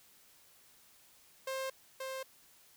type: tone pair in turn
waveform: sawtooth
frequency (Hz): 530 / 528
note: C5 / C5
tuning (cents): +22 / +16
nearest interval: unison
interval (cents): 6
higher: first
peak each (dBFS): -32 / -35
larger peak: first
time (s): 1.47-1.7 / 2-2.23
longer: neither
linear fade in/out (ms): 5
effects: white hiss -63 dBFS RMS until 2.76 s